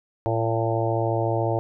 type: harmonic tone with a mistuned harmonic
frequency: 113.9 Hz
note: A#2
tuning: 40 cents flat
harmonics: 1 / 3 / 4 / 5 / 6 / 7 / 8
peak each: -25 / -28 / -30 / -28 / -29 / -32 / -33 dBFS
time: 0.26-1.59 s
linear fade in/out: 0 ms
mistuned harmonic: 8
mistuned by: -31 cents
effects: none